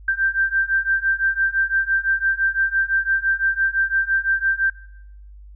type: beating tone pair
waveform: sine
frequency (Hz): 1568 / 1573.9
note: G6 / G6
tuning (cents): 0 / +7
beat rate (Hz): 5.9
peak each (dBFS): -21 / -20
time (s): 0.08-4.7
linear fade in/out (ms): 5
effects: noise-tail reverb RT60 0.8 s tail -20 dB re dry + added 50 Hz sine -39 dBFS peak until 5.55 s